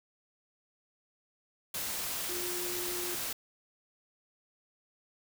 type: tone in noise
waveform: sine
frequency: 354.9 Hz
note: F4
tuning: 28 cents sharp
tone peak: -39 dBFS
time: 2.29-3.15 s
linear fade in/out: 5 ms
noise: white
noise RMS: -36 dBFS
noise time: 1.74-3.33 s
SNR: -6 dB
effects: none